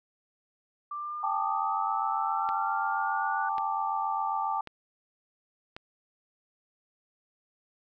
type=exponential sweep; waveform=sine; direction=up; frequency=1174.7 to 1480 Hz; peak=-33 dBFS; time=0.91-3.49 s; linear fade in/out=5 ms
type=chord; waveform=sine; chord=G suspended second; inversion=none; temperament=equal with one note detuned; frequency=792.6 / 880 / 1174.7 Hz; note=G5 / A5 / D6; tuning=+19 / 0 / 0 cents; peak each=-32 / -31 / -32 dBFS; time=1.23-4.61 s; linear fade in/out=5 ms
type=click train; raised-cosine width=0.3 ms; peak=-24 dBFS; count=4; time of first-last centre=2.49-5.765 s; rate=0.916 Hz
effects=none